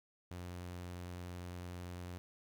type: tone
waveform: sawtooth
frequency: 88.9 Hz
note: F2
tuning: 31 cents sharp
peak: -40 dBFS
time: 0.31-2.18 s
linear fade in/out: 0 ms
effects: 12-bit